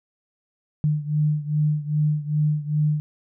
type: beating tone pair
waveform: sine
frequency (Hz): 150 / 152.5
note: D3 / D#3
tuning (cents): +37 / -34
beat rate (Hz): 2.5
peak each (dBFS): -21 / -24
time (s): 0.84-3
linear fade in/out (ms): 0
effects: none